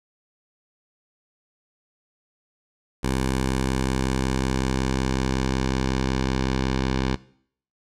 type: tone with low-pass filter sweep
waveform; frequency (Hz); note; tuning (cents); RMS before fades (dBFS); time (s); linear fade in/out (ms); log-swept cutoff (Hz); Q
10% pulse; 65.41; C2; 0; -24; 3.03-7.16; 10; 10000 to 4700; 1.2
effects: noise-tail reverb RT60 0.6 s tail -20 dB re dry